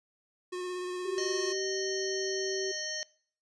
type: tone with vibrato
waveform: square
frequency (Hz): 362.1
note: F#4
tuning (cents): -37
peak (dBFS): -35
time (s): 0.52-1.53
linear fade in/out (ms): 10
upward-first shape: square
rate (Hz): 17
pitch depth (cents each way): 13
type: tone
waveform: sine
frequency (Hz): 385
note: G4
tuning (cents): -31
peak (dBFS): -32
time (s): 1.05-2.72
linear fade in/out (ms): 10
type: harmonic tone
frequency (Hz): 616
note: D#5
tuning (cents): -17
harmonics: 1 / 3 / 5 / 7 / 9 / 10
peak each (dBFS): -43 / -40 / -45 / -41 / -40 / -39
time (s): 1.18-3.03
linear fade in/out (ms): 0
effects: noise-tail reverb RT60 0.5 s tail -22 dB re dry + resampled to 22050 Hz